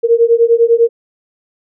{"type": "beating tone pair", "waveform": "sine", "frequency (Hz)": [459.6, 469.6], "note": ["A#4", "A#4"], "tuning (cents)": [-25, 13], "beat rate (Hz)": 10, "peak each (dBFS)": -10, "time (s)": [0.03, 0.89], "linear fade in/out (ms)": 20, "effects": []}